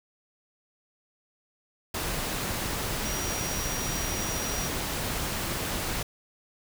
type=tone in noise; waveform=sine; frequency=5740 Hz; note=F8; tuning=47 cents sharp; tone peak=-35 dBFS; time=3.05-4.68 s; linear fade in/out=5 ms; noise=pink; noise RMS=-31 dBFS; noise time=1.94-6.03 s; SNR=-7 dB; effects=none